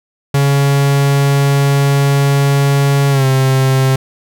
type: tone with pitch glide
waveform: 45% pulse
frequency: 140 to 132.83 Hz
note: C#3 to C3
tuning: +18 to +26 cents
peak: -9 dBFS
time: 0.34-3.96 s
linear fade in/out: 5 ms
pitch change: -92 cents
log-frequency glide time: 3.1-3.25 s
effects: none